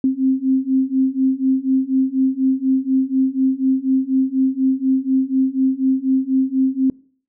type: beating tone pair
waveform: sine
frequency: 261.6 / 265.7 Hz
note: C4 / C4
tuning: 0 / +27 cents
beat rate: 4.1 Hz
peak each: -18 / -17 dBFS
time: 0.04-6.9 s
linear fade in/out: 2 ms
effects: noise-tail reverb RT60 0.5 s tail -24 dB re dry